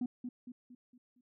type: tone with echo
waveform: sine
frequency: 246.9 Hz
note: B3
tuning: in tune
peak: -30 dBFS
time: 0.01-0.06 s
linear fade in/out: 5 ms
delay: 230 ms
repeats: 5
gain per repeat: -7 dB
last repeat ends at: 1.21 s
effects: tanh soft clip ceiling -30 dBFS